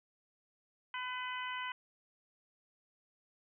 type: harmonic tone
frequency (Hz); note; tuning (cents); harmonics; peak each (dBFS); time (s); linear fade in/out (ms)
503; B4; +32; 2 / 3 / 4 / 5 / 6; -41 / -44 / -44 / -48 / -46; 0.94-1.72; 2
effects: none